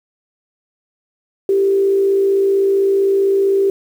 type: tone with frequency modulation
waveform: sine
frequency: 392 Hz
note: G4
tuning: in tune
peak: -11 dBFS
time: 1.49-3.7 s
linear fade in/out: 2 ms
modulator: 55.6 Hz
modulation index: 0.32
effects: 7-bit